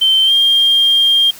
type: tone with pitch glide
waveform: sine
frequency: 3108 to 3205 Hz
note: G7 to G7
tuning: -16 to +38 cents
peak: -7 dBFS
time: 0.01-1.31 s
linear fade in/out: 10 ms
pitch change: +54 cents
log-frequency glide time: 0.25-0.32 s
effects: tanh soft clip ceiling -4 dBFS + white hiss -36 dBFS RMS until 1.39 s